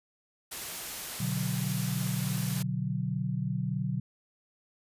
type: noise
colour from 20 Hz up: white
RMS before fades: -38 dBFS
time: 0.51-2.63 s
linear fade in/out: 10 ms
type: chord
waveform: sine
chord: B minor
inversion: none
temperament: equal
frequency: 123.47 / 146.83 / 185 Hz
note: B2 / D3 / F#3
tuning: 0 / 0 / 0 cents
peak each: -33 dBFS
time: 1.2-4 s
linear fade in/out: 5 ms
effects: resampled to 32000 Hz